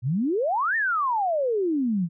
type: exponential two-way sweep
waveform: sine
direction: up then down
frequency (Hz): 112.5 to 1864.7 to 160.2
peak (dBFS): -21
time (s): 0.02-2.09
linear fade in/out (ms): 50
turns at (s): 0.76
effects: none